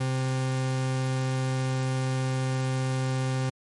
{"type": "tone", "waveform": "40% pulse", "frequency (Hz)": 130.7, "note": "C3", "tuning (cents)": -1, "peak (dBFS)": -24, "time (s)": [0, 3.5], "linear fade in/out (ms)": 10, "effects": ["MP3 48 kbps"]}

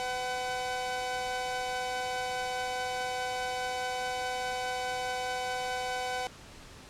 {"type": "tone pair together", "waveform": "sawtooth", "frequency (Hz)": [504, 753.6], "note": ["B4", "F#5"], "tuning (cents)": [35, 32], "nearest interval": "perfect fifth", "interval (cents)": 697, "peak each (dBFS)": [-33, -29], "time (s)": [0, 6.27], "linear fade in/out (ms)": 0, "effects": ["pink hiss -50 dBFS RMS until 6.89 s", "low-pass 8000 Hz 12 dB/octave"]}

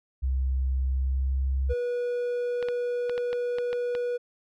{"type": "tone with pitch glide", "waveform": "sine", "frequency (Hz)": [65.41, 66.48], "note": ["C2", "C2"], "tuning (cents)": [0, 28], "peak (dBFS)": -23, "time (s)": [0.22, 1.74], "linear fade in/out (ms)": 20, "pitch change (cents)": 28, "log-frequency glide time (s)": [0.82, 1.43]}
{"type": "tone", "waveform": "triangle", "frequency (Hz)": 486.2, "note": "B4", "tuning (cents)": -27, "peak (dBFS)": -24, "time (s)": [1.69, 4.18], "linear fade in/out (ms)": 20}
{"type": "clicks", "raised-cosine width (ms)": 0.3, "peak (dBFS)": -20, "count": 8, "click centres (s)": [2.627, 2.686, 3.096, 3.179, 3.33, 3.585, 3.73, 3.951]}
{"effects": []}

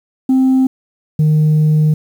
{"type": "tone pair in turn", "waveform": "sine", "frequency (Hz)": [261.6, 153.76], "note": ["C4", "D#3"], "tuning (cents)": [0, -20], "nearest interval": "major sixth", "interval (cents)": 920, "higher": "first", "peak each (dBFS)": -6, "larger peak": "neither", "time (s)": [[0.29, 0.67], [1.19, 1.94]], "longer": "second", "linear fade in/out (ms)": 5, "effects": ["tanh soft clip ceiling -7 dBFS", "7-bit"]}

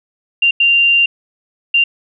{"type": "tone bursts at uneven times", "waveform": "sine", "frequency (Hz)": 2780, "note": "F7", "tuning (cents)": -9, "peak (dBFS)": -8, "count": 3, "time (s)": [[0.42, 0.51], [0.6, 1.06], [1.74, 1.84]], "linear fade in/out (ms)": 5, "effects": []}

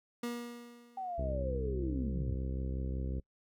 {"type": "tone with exponential decay", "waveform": "30% pulse", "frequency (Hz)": 238.8, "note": "A#3", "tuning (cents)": 42, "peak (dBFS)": -31, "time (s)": [0.23, 1.34], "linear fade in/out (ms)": 5, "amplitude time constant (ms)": 240}
{"type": "linear sweep", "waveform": "sine", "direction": "down", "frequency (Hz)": [780, 80.9], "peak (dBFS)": -36, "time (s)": [0.97, 2.35], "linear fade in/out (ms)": 5}
{"type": "harmonic tone", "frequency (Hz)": 65.41, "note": "C2", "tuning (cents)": 0, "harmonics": [1, 2, 3, 4, 5, 6, 7, 8], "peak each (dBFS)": [-35, -41, -45, -47, -49, -51, -52, -53], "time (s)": [1.18, 3.2], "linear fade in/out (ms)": 5}
{"effects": ["noise-tail reverb RT60 0.1 s tail -24 dB re dry"]}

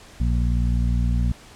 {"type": "harmonic tone", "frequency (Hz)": 59.3, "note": "A#1", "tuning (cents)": 30, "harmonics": [1, 2, 3, 4], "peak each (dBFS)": [-19, -25, -29, -31], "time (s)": [0.2, 1.32], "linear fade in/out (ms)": 5, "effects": ["pink hiss -46 dBFS RMS until 1.55 s", "low-pass 9000 Hz 12 dB/octave"]}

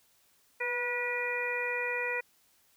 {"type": "harmonic tone with a mistuned harmonic", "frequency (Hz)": 485, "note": "B4", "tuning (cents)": -31, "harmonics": [1, 2, 3, 4, 5], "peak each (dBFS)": [-36, -40, -40, -34, -35], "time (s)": [0.6, 2.21], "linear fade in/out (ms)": 10, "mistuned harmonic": 1, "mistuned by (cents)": 22, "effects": ["white hiss -67 dBFS RMS until 2.76 s"]}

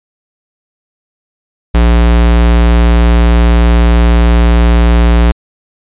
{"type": "tone", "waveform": "square", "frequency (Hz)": 58.4, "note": "A#1", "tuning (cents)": 4, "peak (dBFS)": -5, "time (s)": [1.74, 5.32], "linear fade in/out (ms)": 10, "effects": ["resampled to 8000 Hz"]}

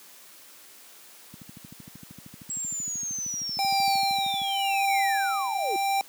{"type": "click train", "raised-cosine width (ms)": 5, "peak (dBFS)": -25, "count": 41, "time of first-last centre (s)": [1.34, 4.417], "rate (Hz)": 13}
{"type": "linear sweep", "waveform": "sine", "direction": "down", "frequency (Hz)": [7710, 340], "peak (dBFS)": -29, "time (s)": [2.5, 5.76], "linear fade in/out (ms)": 0}
{"type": "tone with tremolo", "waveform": "square", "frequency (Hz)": 787, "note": "G5", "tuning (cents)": 7, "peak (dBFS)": -22, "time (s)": [3.59, 6.01], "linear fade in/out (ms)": 0, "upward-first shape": "triangle", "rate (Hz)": 0.91, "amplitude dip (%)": 60}
{"effects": ["white hiss -50 dBFS RMS until 6.08 s", "high-pass 200 Hz 12 dB/octave"]}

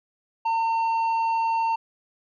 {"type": "tone with tanh clipping", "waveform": "sine", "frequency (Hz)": 908, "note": "A#5", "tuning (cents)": -46, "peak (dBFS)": -22, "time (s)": [0.45, 1.76], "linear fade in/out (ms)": 10, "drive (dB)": 6, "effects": []}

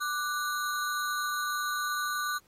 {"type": "ring-modulated tone", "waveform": "square", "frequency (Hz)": 1331, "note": "E6", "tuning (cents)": 16, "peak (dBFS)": -27, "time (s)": [0, 2.39], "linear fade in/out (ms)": 20, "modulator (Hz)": 149, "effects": ["pink hiss -66 dBFS RMS until 2.47 s", "AAC 48 kbps"]}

